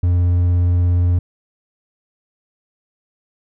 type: tone with hard clipping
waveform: triangle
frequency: 88.3 Hz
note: F2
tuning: 20 cents sharp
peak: -13 dBFS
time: 0.03-1.19 s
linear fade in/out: 5 ms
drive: 6 dB
effects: none